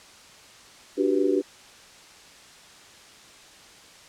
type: chord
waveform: sine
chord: G major seventh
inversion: second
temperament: just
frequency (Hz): 294 / 367.5 / 392 / 490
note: D4 / F#4 / G4 / B4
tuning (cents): +2 / -12 / 0 / -14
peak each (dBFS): -25 / -25 / -24 / -29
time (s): 0.97-1.42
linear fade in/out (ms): 20
effects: white hiss -49 dBFS RMS until 4.08 s + low-pass 7000 Hz 12 dB/octave